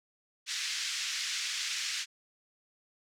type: band-pass noise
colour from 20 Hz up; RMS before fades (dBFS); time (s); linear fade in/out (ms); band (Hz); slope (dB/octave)
white; -35; 0.46-2.06; 50; 1700 to 6300; 24
effects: none